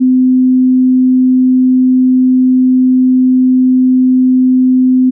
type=tone; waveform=sine; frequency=255.9 Hz; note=C4; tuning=38 cents flat; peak=-5 dBFS; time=0-5.11 s; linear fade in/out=20 ms; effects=none